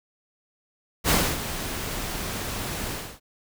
pink noise with ADSR envelope, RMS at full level -19 dBFS, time 1.04-3.2 s, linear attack 52 ms, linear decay 280 ms, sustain -12 dB, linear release 290 ms, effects none

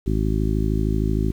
harmonic tone, 53.1 Hz, G#1, 39 cents sharp, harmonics 1 / 2 / 3 / 4 / 5 / 6 / 7, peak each -22 / -25 / -27 / -28 / -29 / -30 / -30 dBFS, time 0.06-1.32 s, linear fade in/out 10 ms, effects 8-bit

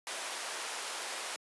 pink high-pass noise, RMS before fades -39 dBFS, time 0.07-1.36 s, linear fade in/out 0 ms, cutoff 620 Hz, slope 12 dB/octave, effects high-pass 300 Hz 12 dB/octave + resampled to 24000 Hz

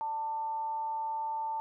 sine tone with amplitude modulation, 890 Hz, A5, 20 cents sharp, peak -30 dBFS, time 0.01-1.6 s, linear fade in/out 0 ms, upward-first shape sine, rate 294 Hz, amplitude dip 30%, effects none

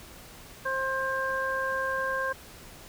harmonic tone, 530 Hz, C5, 22 cents sharp, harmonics 1 / 2 / 3, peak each -32 / -32 / -30 dBFS, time 0.65-2.33 s, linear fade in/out 10 ms, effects pink hiss -48 dBFS RMS until 2.88 s

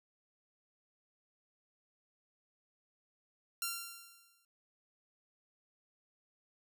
5% pulse tone with exponential decay, 1378 Hz, F6, 24 cents flat, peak -22 dBFS, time 3.62-4.45 s, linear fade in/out 2 ms, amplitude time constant 180 ms, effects none

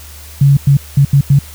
sine tone bursts at uneven times, 139.8 Hz, C#3, 15 cents sharp, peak -4 dBFS, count 5, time 0.41-0.57 / 0.67-0.77 / 0.97-1.05 / 1.13-1.21 / 1.3-1.39 s, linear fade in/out 5 ms, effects added 75 Hz sine -33 dBFS peak until 1.54 s + white hiss -36 dBFS RMS until 1.54 s

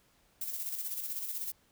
violet noise with tremolo, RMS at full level -36 dBFS, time 0.41-1.52 s, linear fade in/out 5 ms, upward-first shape square, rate 16 Hz, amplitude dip 45%, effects pink hiss -68 dBFS RMS until 1.71 s

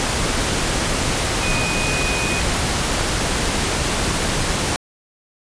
sine tone in noise, 2489 Hz, D#7, in tune, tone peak -24 dBFS, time 1.43-2.4 s, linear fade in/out 0 ms, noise pink, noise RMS -20 dBFS, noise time 0-4.76 s, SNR -7 dB, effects resampled to 22050 Hz

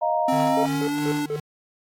sine chord, Eb suspended second, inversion none, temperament just, 622.3 / 700 / 933.4 Hz, Eb5 / F5 / Bb5, 0 / +4 / +2 cents, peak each -24 dBFS, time 0.01-0.67 s, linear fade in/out 20 ms
square tone with pitch glide, 261.6 to 293.6 Hz, C4 to D4, 0 to 0 cents, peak -24 dBFS, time 0.28-1.26 s, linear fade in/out 5 ms, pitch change +200 cents, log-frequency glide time 0.47-0.99 s
square tone with tremolo, 151 Hz, D3, 48 cents sharp, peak -28 dBFS, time 0.32-1.4 s, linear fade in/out 5 ms, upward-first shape sine, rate 2.9 Hz, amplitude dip 75%
triangle tone bursts, 439.5 Hz, A4, 2 cents flat, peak -22 dBFS, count 4, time 0.57-1.362 s, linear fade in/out 2 ms, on 63 ms, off 180 ms
effects AAC 64 kbps

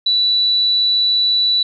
sine tone, 3953 Hz, B7, 1 cent sharp, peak -12 dBFS, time 0.06-1.63 s, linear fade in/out 5 ms, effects none

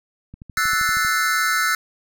click train, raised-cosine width 5 ms, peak -25 dBFS, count 10, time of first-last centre 0.34-1.049 s, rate 12.7 Hz
square chord, F# half-diminished seventh, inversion third, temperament equal, 1318.5 / 1480 / 1760 / 2093 Hz, E6 / F#6 / A6 / C7, 0 / 0 / 0 / 0 cents, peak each -23 / -23 / -25 / -27 dBFS, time 0.57-1.75 s, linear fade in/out 2 ms
effects none

